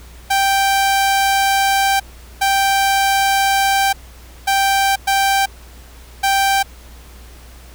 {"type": "tone bursts at uneven times", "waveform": "sawtooth", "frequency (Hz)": 784, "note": "G5", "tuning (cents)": 0, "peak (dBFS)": -9, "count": 5, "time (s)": [[0.3, 2], [2.41, 3.93], [4.47, 4.96], [5.07, 5.46], [6.23, 6.63]], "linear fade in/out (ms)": 10, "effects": ["added 60 Hz sine -38 dBFS peak until 7.74 s", "pink hiss -44 dBFS RMS until 7.74 s"]}